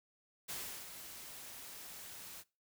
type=noise with ADSR envelope; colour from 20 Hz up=white; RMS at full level=-42 dBFS; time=0.48-2.44 s; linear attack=17 ms; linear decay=360 ms; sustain=-8 dB; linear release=42 ms; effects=noise-tail reverb RT60 0.3 s tail -22 dB re dry